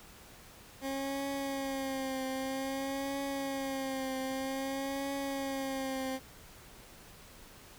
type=tone with vibrato; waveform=20% pulse; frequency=269.8 Hz; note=C#4; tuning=47 cents flat; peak=-29 dBFS; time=0.81-6.2 s; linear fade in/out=50 ms; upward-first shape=triangle; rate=0.52 Hz; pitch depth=47 cents each way; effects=pink hiss -54 dBFS RMS until 7.78 s